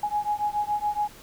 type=beating tone pair; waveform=sine; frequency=830.6 / 837.7 Hz; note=G#5 / G#5; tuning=0 / +15 cents; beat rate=7.1 Hz; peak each=-27 dBFS; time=0.03-1.08 s; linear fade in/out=5 ms; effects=pink hiss -48 dBFS RMS until 1.22 s